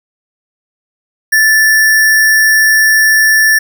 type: tone with sample-and-hold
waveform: sine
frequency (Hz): 1754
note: A6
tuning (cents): -6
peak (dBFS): -5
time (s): 1.32-3.59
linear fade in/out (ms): 10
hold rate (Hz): 7350
effects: none